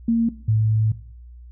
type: tone pair in turn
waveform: sine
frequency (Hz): 230 / 109.3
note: A#3 / A2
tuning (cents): -23 / -11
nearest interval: octave + minor second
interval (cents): 1288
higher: first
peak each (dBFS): -15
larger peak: neither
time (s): 0.08-0.29 / 0.48-0.92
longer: second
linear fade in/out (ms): 5
effects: noise-tail reverb RT60 0.6 s tail -18 dB re dry + added 60 Hz sine -39 dBFS peak until 1.51 s